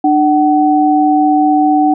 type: tone pair together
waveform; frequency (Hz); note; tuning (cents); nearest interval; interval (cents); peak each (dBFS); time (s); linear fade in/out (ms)
sine; 299.2 / 754; D4 / F#5; +32 / +32; octave + major third; 1600; -10; 0.04-1.94; 5
effects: none